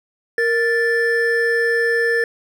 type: tone pair together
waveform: triangle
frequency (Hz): 466.2 / 1760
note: A#4 / A6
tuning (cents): 0 / 0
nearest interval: octave + major seventh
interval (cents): 2300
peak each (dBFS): -16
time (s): 0.38-2.24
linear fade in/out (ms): 2
effects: none